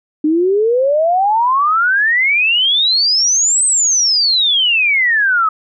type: exponential two-way sweep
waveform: sine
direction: up then down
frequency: 298.1 to 8360 to 1256 Hz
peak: -10 dBFS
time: 0.24-5.49 s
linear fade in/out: 5 ms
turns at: 3.65 s
effects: none